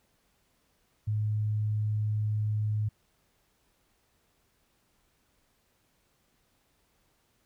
sine tone, 106.5 Hz, G#2, 44 cents sharp, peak -26 dBFS, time 1.07-2.89 s, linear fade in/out 10 ms, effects pink hiss -71 dBFS RMS until 7.45 s

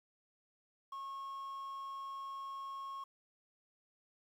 triangle tone with quantisation, 1090 Hz, C#6, 29 cents flat, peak -40 dBFS, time 0.92-3.04 s, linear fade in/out 5 ms, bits 11, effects none

